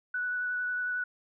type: tone with vibrato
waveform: sine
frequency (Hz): 1480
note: F#6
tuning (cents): 0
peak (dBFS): -29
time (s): 0.14-1.04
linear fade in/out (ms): 5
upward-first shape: sine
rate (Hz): 11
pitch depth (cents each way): 12
effects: none